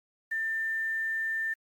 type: tone with quantisation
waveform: sine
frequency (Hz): 1790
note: A6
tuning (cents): +29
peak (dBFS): -28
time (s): 0.31-1.54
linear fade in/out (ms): 10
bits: 9
effects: Opus 48 kbps